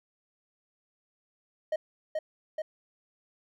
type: tone with echo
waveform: triangle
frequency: 623 Hz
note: D#5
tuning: 2 cents sharp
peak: -24 dBFS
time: 1.72-1.76 s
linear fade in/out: 5 ms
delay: 430 ms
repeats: 2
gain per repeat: -2 dB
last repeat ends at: 2.62 s
effects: none